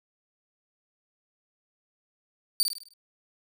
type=tone with echo; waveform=sawtooth; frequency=4601 Hz; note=D8; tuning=36 cents flat; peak=-17 dBFS; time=2.6-2.63 s; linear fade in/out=0 ms; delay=51 ms; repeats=6; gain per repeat=-6 dB; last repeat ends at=2.936 s; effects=none